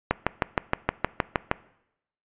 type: click train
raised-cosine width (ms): 0.5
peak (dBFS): -5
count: 10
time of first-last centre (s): 0.11-1.514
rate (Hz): 6.41
effects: noise-tail reverb RT60 0.8 s tail -20 dB re dry + resampled to 8000 Hz